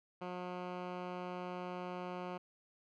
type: tone with low-pass filter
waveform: 10% pulse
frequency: 180 Hz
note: F#3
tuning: 47 cents flat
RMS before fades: -43 dBFS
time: 0.21-2.38 s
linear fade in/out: 10 ms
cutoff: 2300 Hz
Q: 0.81
effects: none